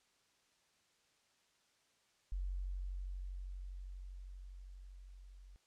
sine tone with level ramp, 46.25 Hz, F#1, in tune, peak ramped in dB -36 to -54 dBFS, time 2.32-5.56 s, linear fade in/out 0 ms, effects white hiss -74 dBFS RMS until 5.66 s + low-pass 7000 Hz 12 dB/octave

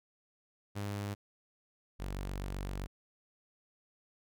sawtooth tone pair in turn, 101.6 / 47.71 Hz, G#2 / G1, -38 / -46 cents, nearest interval octave + minor second, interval 1308 cents, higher first, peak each -32 / -33 dBFS, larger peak first, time 0.75-1.15 / 1.99-2.87 s, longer second, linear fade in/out 20 ms, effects none

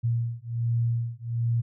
sine beating tone pair, 116.54 / 117.84 Hz, A#2 / A#2, 0 / +19 cents, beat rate 1.3 Hz, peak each -27 dBFS, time 0.03-1.62 s, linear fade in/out 20 ms, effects none

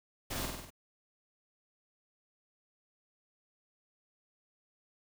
pink noise with echo, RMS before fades -38 dBFS, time 0.3-0.46 s, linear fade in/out 10 ms, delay 49 ms, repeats 5, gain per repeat -3 dB, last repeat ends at 0.705 s, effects none

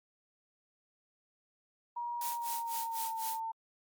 sine tone with pitch glide, 952 to 898.6 Hz, A#5 to A5, +36 to +36 cents, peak -35 dBFS, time 1.96-3.52 s, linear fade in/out 10 ms, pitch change -100 cents, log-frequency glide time 2.2-3.18 s
blue noise with tremolo, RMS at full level -38 dBFS, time 2.21-3.4 s, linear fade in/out 2 ms, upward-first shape sine, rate 4 Hz, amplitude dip 95%
effects Opus 48 kbps

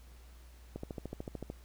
click train, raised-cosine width 2 ms, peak -26 dBFS, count 11, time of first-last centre 0.76-1.501 s, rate 13.5 Hz, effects added 60 Hz sine -52 dBFS peak until 1.64 s + pink hiss -63 dBFS RMS until 1.64 s

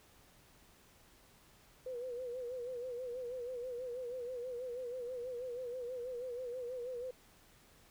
sine tone with vibrato, 495.2 Hz, B4, 5 cents sharp, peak -39 dBFS, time 1.86-7.11 s, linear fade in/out 5 ms, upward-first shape sine, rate 6.2 Hz, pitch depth 76 cents each way, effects pink hiss -64 dBFS RMS until 7.9 s

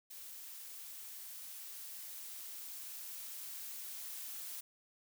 blue noise with level ramp, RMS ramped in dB -50 to -45 dBFS, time 0.1-4.61 s, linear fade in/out 10 ms, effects none

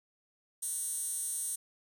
15% pulse tone with high-pass filter, 368.4 Hz, F#4, 7 cents flat, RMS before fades -36 dBFS, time 0.62-1.56 s, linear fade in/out 10 ms, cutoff 8900 Hz, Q 5, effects none

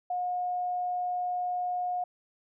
sine tone, 720 Hz, F#5, 47 cents flat, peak -28 dBFS, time 0.1-2.04 s, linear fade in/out 5 ms, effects none

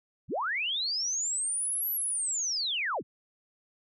sine linear two-way sweep, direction up then down, 53.1 to 11930 to 53.1 Hz, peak -28 dBFS, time 0.28-3.03 s, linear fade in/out 50 ms, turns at 1.91 s, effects none

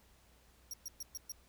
sawtooth tone bursts, 5640 Hz, F8, 16 cents sharp, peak -38 dBFS, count 5, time 0.71-1.32 s, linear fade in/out 2 ms, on 26 ms, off 120 ms, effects added 60 Hz sine -66 dBFS peak until 1.48 s + pink hiss -67 dBFS RMS until 1.48 s

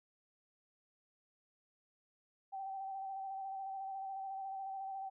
sine tone with vibrato, 775 Hz, G5, 20 cents flat, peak -40 dBFS, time 2.52-5.1 s, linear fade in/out 20 ms, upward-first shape square, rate 14 Hz, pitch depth 19 cents each way, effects none

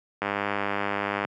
click train, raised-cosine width 0.5 ms, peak -11 dBFS, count 105, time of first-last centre 0.22-1.25 s, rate 101 Hz, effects high-pass 150 Hz 12 dB/octave

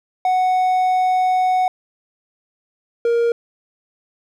triangle tone pair in turn, 740 / 468.7 Hz, F#5 / A#4, 0 / +9 cents, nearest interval minor sixth, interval 791 cents, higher first, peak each -12 dBFS, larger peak neither, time 0.25-1.68 / 3.05-3.32 s, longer first, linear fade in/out 2 ms, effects none

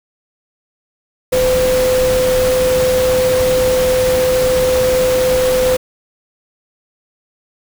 sine tone in noise, 510 Hz, C5, 44 cents flat, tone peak -11 dBFS, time 1.32-5.77 s, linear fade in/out 10 ms, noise pink, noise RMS -21 dBFS, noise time 1.32-5.77 s, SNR +7 dB, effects none

